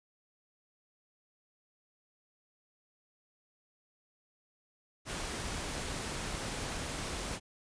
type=noise; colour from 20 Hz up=pink; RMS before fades=-38 dBFS; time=5.05-7.4 s; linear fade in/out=50 ms; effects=resampled to 22050 Hz